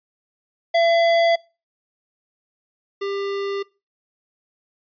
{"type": "tone pair in turn", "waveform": "square", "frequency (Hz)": [674, 397.6], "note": ["E5", "G4"], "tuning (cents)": [38, 25], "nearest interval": "major sixth", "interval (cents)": 913, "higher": "first", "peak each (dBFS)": [-15, -24], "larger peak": "first", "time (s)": [[0.74, 1.36], [3.01, 3.63]], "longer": "neither", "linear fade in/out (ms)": 10, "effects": ["noise-tail reverb RT60 0.3 s tail -24 dB re dry", "resampled to 11025 Hz"]}